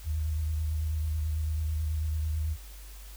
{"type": "tone with vibrato", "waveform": "sine", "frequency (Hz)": 77.78, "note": "D#2", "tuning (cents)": 0, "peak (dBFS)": -27, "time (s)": [0.04, 2.57], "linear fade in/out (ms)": 50, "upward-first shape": "triangle", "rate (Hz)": 9.1, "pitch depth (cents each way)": 43, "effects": ["added 50 Hz sine -43 dBFS peak until 3.16 s", "white hiss -52 dBFS RMS until 3.16 s"]}